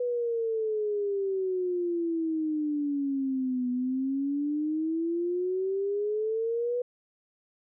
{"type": "exponential two-way sweep", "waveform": "sine", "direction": "down then up", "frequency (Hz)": [493.9, 246.6, 493.9], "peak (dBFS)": -26, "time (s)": [0, 6.82], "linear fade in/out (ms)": 5, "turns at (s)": 3.7, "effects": []}